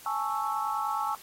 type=chord; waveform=sine; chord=A major seventh; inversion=third; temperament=equal; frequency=830.6 / 880 / 1108.7 / 1318.5 Hz; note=G#5 / A5 / C#6 / E6; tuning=0 / 0 / 0 / 0 cents; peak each=-33 dBFS; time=0.06-1.15 s; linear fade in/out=2 ms; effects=white hiss -50 dBFS RMS until 1.22 s + AAC 48 kbps